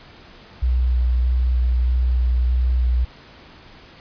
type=tone with vibrato; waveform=sine; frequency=61.74 Hz; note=B1; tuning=in tune; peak=-15 dBFS; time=0.62-3.05 s; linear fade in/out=10 ms; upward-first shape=square; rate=1.6 Hz; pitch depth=13 cents each way; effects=pink hiss -45 dBFS RMS until 4 s + resampled to 11025 Hz